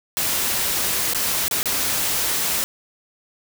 white noise with dropouts, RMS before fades -22 dBFS, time 0.17-2.64 s, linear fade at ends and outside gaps 0 ms, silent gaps 1.135-1.147 / 1.481-1.511 / 1.63-1.657 s, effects none

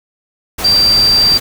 sine tone in noise, 4699 Hz, D8, in tune, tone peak -7 dBFS, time 0.64-1.38 s, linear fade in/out 10 ms, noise pink, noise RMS -21 dBFS, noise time 0.58-1.4 s, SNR +11 dB, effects none

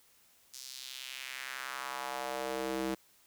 square tone with high-pass filter sweep, 65.41 Hz, C2, in tune, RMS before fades -39 dBFS, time 0.53-2.95 s, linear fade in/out 10 ms, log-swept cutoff 5700 to 280 Hz, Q 1.9, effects white hiss -65 dBFS RMS until 3.26 s

